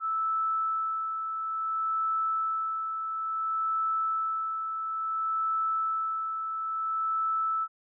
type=tone with tremolo; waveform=sine; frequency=1314 Hz; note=E6; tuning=6 cents flat; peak=-25 dBFS; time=0-7.68 s; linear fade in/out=50 ms; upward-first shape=sine; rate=0.58 Hz; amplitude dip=45%; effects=none